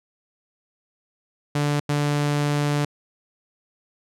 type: tone bursts at uneven times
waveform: sawtooth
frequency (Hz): 146.1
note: D3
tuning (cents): -9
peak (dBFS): -16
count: 2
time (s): 1.55-1.8 / 1.89-2.85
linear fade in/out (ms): 5
effects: low-pass 10000 Hz 12 dB/octave